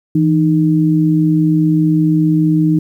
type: tone pair together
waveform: sine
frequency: 163.32 / 308.3 Hz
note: E3 / D#4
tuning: -16 / -16 cents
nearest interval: major seventh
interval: 1100 cents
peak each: -12 dBFS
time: 0.15-2.79 s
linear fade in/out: 5 ms
effects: 8-bit